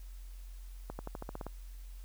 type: accelerating click train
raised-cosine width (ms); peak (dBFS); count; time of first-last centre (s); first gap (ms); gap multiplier
1; -26; 9; 0.9-1.466; 90; 0.93
effects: added 44 Hz sine -44 dBFS peak until 2.04 s + white hiss -63 dBFS RMS until 2.04 s